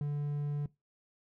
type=tone; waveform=triangle; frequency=145.7 Hz; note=D3; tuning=13 cents flat; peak=-29 dBFS; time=0.01-0.66 s; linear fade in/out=2 ms; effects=noise-tail reverb RT60 0.2 s tail -20 dB re dry